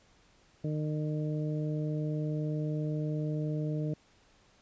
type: harmonic tone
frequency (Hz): 152.4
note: D#3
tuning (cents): -36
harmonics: 1 / 2 / 3 / 4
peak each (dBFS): -31 / -37 / -41 / -43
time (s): 0.64-3.94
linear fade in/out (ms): 5
effects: pink hiss -64 dBFS RMS until 4.61 s + resampled to 16000 Hz